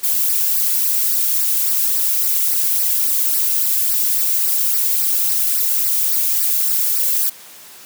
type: noise with flanger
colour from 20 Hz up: violet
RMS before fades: -17 dBFS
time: 0.03-7.3 s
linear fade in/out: 10 ms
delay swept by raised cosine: 0.29 to 1.69 ms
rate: 3.6 Hz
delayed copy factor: -0.75
effects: white hiss -40 dBFS RMS until 7.85 s + high-pass 150 Hz 12 dB/octave